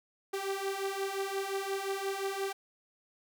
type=beating tone pair; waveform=sawtooth; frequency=387.4 / 393.1 Hz; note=G4 / G4; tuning=-20 / +5 cents; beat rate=5.7 Hz; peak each=-33 / -31 dBFS; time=0.33-2.53 s; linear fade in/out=10 ms; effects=none